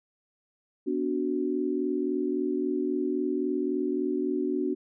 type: chord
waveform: sine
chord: B minor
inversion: none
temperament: equal with one note detuned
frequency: 246.9 / 290.6 / 370 Hz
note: B3 / D4 / F#4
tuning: 0 / -18 / 0 cents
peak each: -32 / -29 / -29 dBFS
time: 0.86-4.75 s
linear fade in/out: 20 ms
effects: none